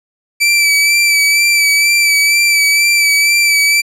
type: tone with vibrato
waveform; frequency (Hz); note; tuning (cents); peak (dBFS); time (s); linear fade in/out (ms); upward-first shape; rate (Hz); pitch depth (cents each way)
sawtooth; 2318; D7; -23; -5; 0.4-3.82; 20; sine; 2.1; 29
effects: low-pass 12000 Hz 12 dB/octave